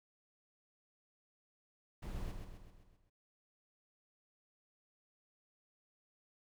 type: noise with echo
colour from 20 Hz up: brown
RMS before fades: -43 dBFS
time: 2.02-2.32 s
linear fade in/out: 10 ms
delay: 130 ms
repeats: 6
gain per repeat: -5 dB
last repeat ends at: 3.1 s
effects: none